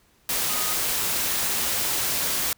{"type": "tone in noise", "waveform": "sine", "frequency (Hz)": 1244.5, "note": "D#6", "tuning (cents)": 0, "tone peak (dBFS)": -35, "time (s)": [0.49, 0.73], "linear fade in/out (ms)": 2, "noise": "white", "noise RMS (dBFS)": -25, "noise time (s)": [0.29, 2.53], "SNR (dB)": -13, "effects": ["pink hiss -61 dBFS RMS until 2.57 s"]}